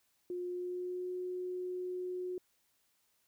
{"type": "tone with pitch glide", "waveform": "sine", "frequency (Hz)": [357, 363.5], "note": ["F4", "F#4"], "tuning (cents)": [38, -31], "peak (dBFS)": -36, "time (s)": [0.3, 2.38], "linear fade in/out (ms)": 2, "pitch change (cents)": 31, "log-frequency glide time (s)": [0.48, 1.11], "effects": ["white hiss -75 dBFS RMS until 3.27 s"]}